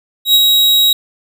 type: tone with ADSR envelope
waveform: 45% pulse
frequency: 3825 Hz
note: A#7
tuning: 44 cents sharp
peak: -5 dBFS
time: 0.25-0.93 s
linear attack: 93 ms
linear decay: 42 ms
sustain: -3 dB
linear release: 3 ms
effects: none